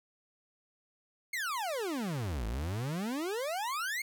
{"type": "exponential two-way sweep", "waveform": "40% pulse", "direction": "down then up", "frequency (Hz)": [2217, 51.91, 2217], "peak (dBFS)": -32, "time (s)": [1.33, 4.02], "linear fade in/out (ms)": 5, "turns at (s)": 2.46, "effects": []}